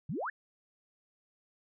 sine exponential sweep, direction up, 123.47 to 1864.7 Hz, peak -33 dBFS, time 0.09-0.3 s, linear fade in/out 5 ms, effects none

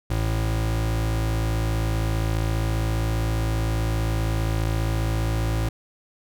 square tone pair together, 54.89 / 110 Hz, A1 / A2, -3 / 0 cents, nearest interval octave, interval 1203 cents, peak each -25 dBFS, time 0.1-5.69 s, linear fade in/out 5 ms, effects none

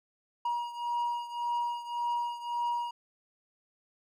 triangle beating tone pair, 953 / 954.8 Hz, A#5 / A#5, +38 / +41 cents, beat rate 1.8 Hz, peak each -30 / -34 dBFS, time 0.45-2.91 s, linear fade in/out 5 ms, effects none

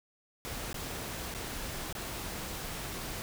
pink noise with dropouts, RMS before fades -39 dBFS, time 0.45-3.22 s, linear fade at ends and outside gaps 0 ms, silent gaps 0.729-0.743 / 1.34-1.348 / 1.927-1.951 s, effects none

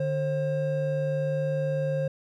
triangle tone pair together, 149.8 / 533.8 Hz, D3 / C5, +35 / +35 cents, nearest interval octave + minor seventh, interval 2200 cents, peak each -26 / -25 dBFS, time 0-2.08 s, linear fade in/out 5 ms, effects none

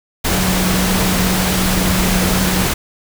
sine tone in noise, 185 Hz, F#3, in tune, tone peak -17 dBFS, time 0.31-2.65 s, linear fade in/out 10 ms, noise pink, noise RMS -17 dBFS, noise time 0.24-2.74 s, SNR -3 dB, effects none

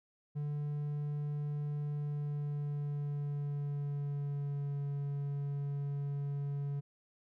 triangle tone with pitch glide, 146.83 to 141.83 Hz, D3 to C#3, 0 to +40 cents, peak -32 dBFS, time 0.35-6.81 s, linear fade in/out 20 ms, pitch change -60 cents, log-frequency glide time 1.93-4.83 s, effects none

